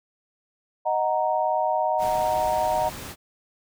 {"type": "chord", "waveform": "sine", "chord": "D# minor", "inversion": "none", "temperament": "equal", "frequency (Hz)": [622.3, 740, 932.3], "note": ["D#5", "F#5", "A#5"], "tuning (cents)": [0, 0, 0], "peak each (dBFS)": -25, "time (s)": [0.85, 2.9], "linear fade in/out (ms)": 20}
{"type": "noise", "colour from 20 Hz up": "pink", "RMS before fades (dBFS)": -37, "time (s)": [1.98, 3.16], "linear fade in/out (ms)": 50}
{"effects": []}